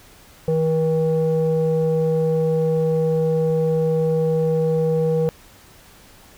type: tone with low-pass filter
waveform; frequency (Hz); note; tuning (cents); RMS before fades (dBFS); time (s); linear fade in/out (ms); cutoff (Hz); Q
square; 160; D#3; +49; -19; 0.48-5.29; 0; 540; 8.5
effects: pink hiss -48 dBFS RMS until 6.37 s